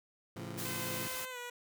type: chord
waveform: 20% pulse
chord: A augmented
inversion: none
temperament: just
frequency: 110 / 137.5 / 171.88 Hz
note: A2 / C#3 / E#3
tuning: 0 / -14 / -27 cents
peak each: -40 / -42 / -40 dBFS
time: 0.36-1.08 s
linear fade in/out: 5 ms
type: noise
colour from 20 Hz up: white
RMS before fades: -41 dBFS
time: 0.57-1.26 s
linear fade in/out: 20 ms
type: tone with pitch glide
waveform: 10% pulse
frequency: 513 to 486.5 Hz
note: C5 to B4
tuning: -34 to -26 cents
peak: -33 dBFS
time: 0.65-1.5 s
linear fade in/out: 5 ms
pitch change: -92 cents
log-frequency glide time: 1.3-1.38 s
effects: none